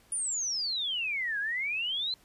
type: exponential two-way sweep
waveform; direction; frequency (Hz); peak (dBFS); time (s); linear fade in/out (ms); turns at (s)
sine; down then up; 9800 to 1600 to 4148; -29; 0.12-2.14; 2; 1.39
effects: pink hiss -62 dBFS RMS until 2.24 s + resampled to 32000 Hz